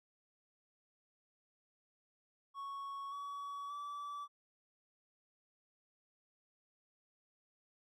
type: tone with pitch steps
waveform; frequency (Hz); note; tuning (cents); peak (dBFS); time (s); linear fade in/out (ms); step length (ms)
triangle; 1108.7 / 1132 / 1155.8; C#6 / C#6 / D6; 0 / +36 / -28; -40; 2.54-4.28; 50; 580
effects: none